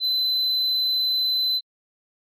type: tone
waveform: sine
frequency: 4036 Hz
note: B7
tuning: 37 cents sharp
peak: -17 dBFS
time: 0-1.61 s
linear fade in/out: 50 ms
effects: tanh soft clip ceiling -19 dBFS + AAC 64 kbps